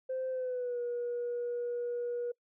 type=tone with pitch glide; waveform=sine; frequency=519 to 481.5 Hz; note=C5 to B4; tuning=-14 to -44 cents; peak=-31 dBFS; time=0.09-2.32 s; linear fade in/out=10 ms; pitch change=-130 cents; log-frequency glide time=0.3-0.8 s; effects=noise-tail reverb RT60 0.1 s tail -25 dB re dry + tanh soft clip ceiling -29 dBFS